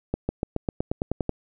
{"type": "accelerating click train", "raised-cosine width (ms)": 2, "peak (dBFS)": -11, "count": 11, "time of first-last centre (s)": [0.14, 1.293], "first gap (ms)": 150, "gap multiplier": 0.94, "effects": []}